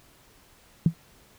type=tone with exponential decay; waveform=sine; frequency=164.81 Hz; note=E3; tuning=in tune; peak=-12 dBFS; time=0.86-0.94 s; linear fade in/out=2 ms; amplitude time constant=17 ms; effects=pink hiss -57 dBFS RMS until 1.38 s